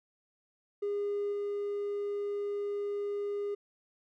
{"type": "tone with level steps", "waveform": "triangle", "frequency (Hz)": 407.7, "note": "G#4", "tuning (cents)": -32, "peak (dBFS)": [-27, -29], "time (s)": [0.82, 3.55], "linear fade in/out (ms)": 10, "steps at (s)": 1.32, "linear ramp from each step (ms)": 10, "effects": ["tanh soft clip ceiling -26 dBFS"]}